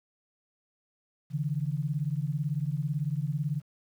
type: beating tone pair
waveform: sine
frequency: 140.5 / 158.5 Hz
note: C#3 / D#3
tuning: +24 / +32 cents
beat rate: 18 Hz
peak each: -30 / -31 dBFS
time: 1.3-3.62 s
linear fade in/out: 50 ms
effects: 10-bit